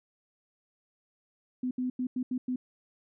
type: tone bursts at uneven times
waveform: sine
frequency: 252.5 Hz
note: B3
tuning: 39 cents sharp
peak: -28 dBFS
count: 6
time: 1.63-1.71 / 1.78-1.9 / 1.99-2.07 / 2.16-2.23 / 2.31-2.38 / 2.48-2.56 s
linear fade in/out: 5 ms
effects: none